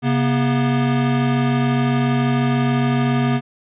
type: tone pair together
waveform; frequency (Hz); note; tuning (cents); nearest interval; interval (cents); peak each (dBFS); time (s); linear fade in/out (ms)
square; 135.43 / 241.3; C#3 / B3; -40 / -40; minor seventh; 1000; -19; 0.02-3.41; 50
effects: resampled to 8000 Hz